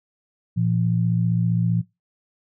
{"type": "tone pair together", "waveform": "sine", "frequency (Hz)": [115.8, 171.07], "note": ["A#2", "F3"], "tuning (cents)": [-11, -36], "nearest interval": "perfect fifth", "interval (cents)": 675, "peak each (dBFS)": -21, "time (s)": [0.56, 1.82], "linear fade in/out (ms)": 20, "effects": ["noise-tail reverb RT60 0.2 s tail -18 dB re dry"]}